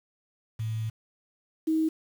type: tone pair in turn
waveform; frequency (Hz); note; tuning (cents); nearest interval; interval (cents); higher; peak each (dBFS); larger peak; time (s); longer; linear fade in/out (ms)
sine; 111 / 317.7; A2 / D#4; +16 / +36; octave + tritone; 1820; second; -28 / -22; second; 0.59-0.9 / 1.67-1.89; first; 10
effects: 8-bit